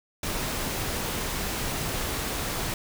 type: noise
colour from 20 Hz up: pink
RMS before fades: -30 dBFS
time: 0.23-2.74 s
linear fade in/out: 2 ms
effects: none